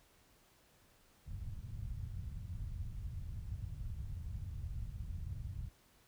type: low-pass noise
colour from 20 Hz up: white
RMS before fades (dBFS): -43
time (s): 1.25-5.71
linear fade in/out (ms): 50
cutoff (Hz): 110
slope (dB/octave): 24
effects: pink hiss -68 dBFS RMS until 6.07 s